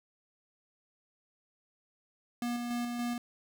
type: tone with tremolo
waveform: square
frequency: 240 Hz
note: B3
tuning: 49 cents flat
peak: -32 dBFS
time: 2.42-3.18 s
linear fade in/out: 2 ms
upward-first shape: square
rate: 3.5 Hz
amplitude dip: 30%
effects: none